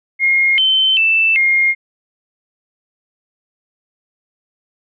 sine tone with pitch steps, 2141 / 3081 / 2652 / 2131 Hz, C7 / G7 / E7 / C7, +39 / -31 / +10 / +31 cents, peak -10 dBFS, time 0.19-1.75 s, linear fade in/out 50 ms, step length 390 ms, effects none

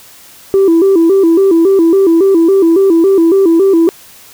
sine tone with vibrato, 359.2 Hz, F4, 49 cents sharp, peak -3 dBFS, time 0.54-3.89 s, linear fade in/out 0 ms, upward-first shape square, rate 3.6 Hz, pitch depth 140 cents each way, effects tanh soft clip ceiling -2 dBFS + white hiss -38 dBFS RMS until 4.33 s

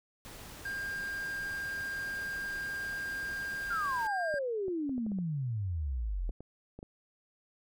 pink noise, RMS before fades -48 dBFS, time 0.25-4.07 s, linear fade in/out 0 ms
triangle tone, 1602 Hz, G6, 37 cents sharp, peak -33 dBFS, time 0.65-4.39 s, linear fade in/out 5 ms
sine exponential sweep, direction down, 1435 to 38.89 Hz, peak -31 dBFS, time 3.7-6.31 s, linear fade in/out 10 ms
clicks, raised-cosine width 2 ms, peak -32 dBFS, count 11, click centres 4.341 / 4.682 / 4.894 / 4.98 / 5.065 / 5.118 / 5.187 / 6.293 / 6.406 / 6.79 / 6.829 s
effects none

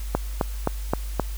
click train, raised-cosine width 1 ms, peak -6 dBFS, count 5, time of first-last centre 0.15-1.197 s, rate 3.82 Hz, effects added 50 Hz sine -28 dBFS peak until 1.37 s + white hiss -44 dBFS RMS until 1.37 s

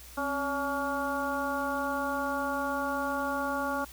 harmonic tone with a mistuned harmonic, 282.5 Hz, C#4, 33 cents sharp, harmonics 1 / 2 / 3 / 4 / 5, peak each -35 / -35 / -35 / -35 / -35 dBFS, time 0.17-3.85 s, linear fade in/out 10 ms, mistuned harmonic 1, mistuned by -81 cents, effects added 60 Hz sine -50 dBFS peak until 3.92 s + white hiss -50 dBFS RMS until 3.92 s

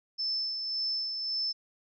sine tone with tremolo, 5274 Hz, E8, in tune, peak -28 dBFS, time 0.18-1.53 s, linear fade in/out 20 ms, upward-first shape sine, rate 1.8 Hz, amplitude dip 40%, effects none

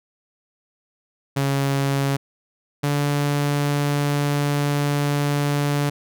sawtooth tone pair in turn, 138.59 / 144.36 Hz, C#3 / D3, 0 / -29 cents, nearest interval minor second, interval 71 cents, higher second, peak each -15 / -15 dBFS, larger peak neither, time 1.36-2.17 / 2.83-5.9 s, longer second, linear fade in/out 10 ms, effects none

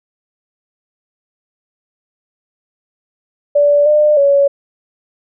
sine tone with pitch steps, 580 / 601 / 562 Hz, D5 / D5 / C#5, -22 / +40 / +24 cents, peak -7 dBFS, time 3.55-4.48 s, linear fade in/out 10 ms, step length 310 ms, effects none

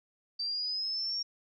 sine linear sweep, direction up, 4643 to 5570 Hz, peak -31 dBFS, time 0.39-1.23 s, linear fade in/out 10 ms, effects none

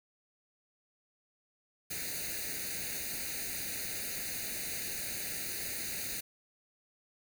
white noise with comb filter, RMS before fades -38 dBFS, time 1.9-6.21 s, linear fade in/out 10 ms, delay 0.46 ms, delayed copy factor +0.9, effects none

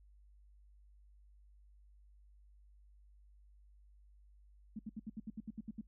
sine tone bursts, 217.2 Hz, A3, 22 cents flat, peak -40 dBFS, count 11, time 4.76-5.812 s, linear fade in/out 5 ms, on 32 ms, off 70 ms, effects noise-tail reverb RT60 0.1 s tail -21 dB re dry + added 50 Hz sine -60 dBFS peak until 5.87 s

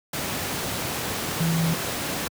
sine tone in noise, 164.81 Hz, E3, in tune, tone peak -20 dBFS, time 1.4-1.74 s, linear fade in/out 5 ms, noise pink, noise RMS -28 dBFS, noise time 0.13-2.28 s, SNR +5 dB, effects high-pass 100 Hz 12 dB/octave

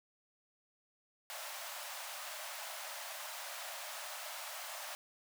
pink high-pass noise, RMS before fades -45 dBFS, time 1.3-4.95 s, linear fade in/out 0 ms, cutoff 570 Hz, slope 96 dB/octave, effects none

